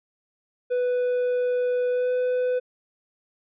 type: tone with pitch glide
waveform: triangle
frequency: 495.3 to 500.8 Hz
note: B4 to B4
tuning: +5 to +24 cents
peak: -19 dBFS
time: 0.7-2.6 s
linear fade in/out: 20 ms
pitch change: +19 cents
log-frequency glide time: 1.91-2.11 s
effects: resampled to 8000 Hz